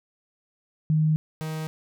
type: tone pair in turn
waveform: sine / 45% pulse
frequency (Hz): 155.56 / 157.28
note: D#3 / D#3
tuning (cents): 0 / +19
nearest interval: unison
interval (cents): 19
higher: second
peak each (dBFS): -18 / -29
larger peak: first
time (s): 0.9-1.16 / 1.41-1.67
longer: neither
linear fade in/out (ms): 0
effects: none